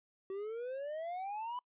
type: exponential sweep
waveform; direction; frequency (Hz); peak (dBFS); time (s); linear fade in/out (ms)
triangle; up; 378.7 to 1005; -36; 0.3-1.59; 2
effects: noise-tail reverb RT60 0.1 s tail -25 dB re dry + resampled to 8000 Hz